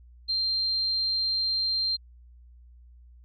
sine tone, 4168 Hz, C8, 7 cents flat, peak -24 dBFS, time 0.28-1.97 s, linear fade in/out 20 ms, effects added 60 Hz sine -49 dBFS peak until 3.24 s

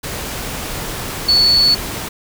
sine tone in noise, 4435 Hz, C#8, in tune, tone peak -9 dBFS, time 1.28-1.75 s, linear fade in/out 10 ms, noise pink, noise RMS -25 dBFS, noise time 0.03-2.09 s, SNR +13 dB, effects none

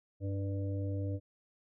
harmonic tone with a mistuned harmonic, 98.3 Hz, G2, 5 cents sharp, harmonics 1 / 3 / 5 / 6, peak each -33 / -41 / -45 / -48 dBFS, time 0.2-1.2 s, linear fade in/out 50 ms, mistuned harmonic 6, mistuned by +15 cents, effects none

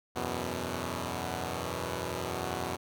5% pulse chord, E suspended second, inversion none, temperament equal, 82.41 / 92.5 / 123.47 Hz, E2 / F#2 / B2, 0 / 0 / 0 cents, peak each -26 dBFS, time 0.15-2.77 s, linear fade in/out 20 ms, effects none

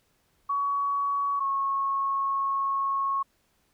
sine tone pair in turn, 1125 / 1096.1 Hz, C#6 / C#6, +25 / -20 cents, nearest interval unison, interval 45 cents, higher first, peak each -24 dBFS, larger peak neither, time 0.49-1.4 / 1.4-3.23 s, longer second, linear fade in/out 10 ms, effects pink hiss -69 dBFS RMS until 3.73 s

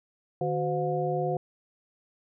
sine tone cluster, 152.2 / 370.8 / 513 / 714 Hz, D#3 / F#4 / C5 / F5, -38 / +4 / -34 / +38 cents, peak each -31 dBFS, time 0.41-1.37 s, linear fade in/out 2 ms, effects none

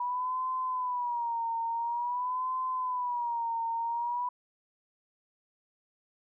sine tone with vibrato, 971 Hz, B5, 30 cents flat, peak -29 dBFS, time 0-4.29 s, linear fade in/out 5 ms, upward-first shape sine, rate 0.48 Hz, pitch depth 99 cents each way, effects none

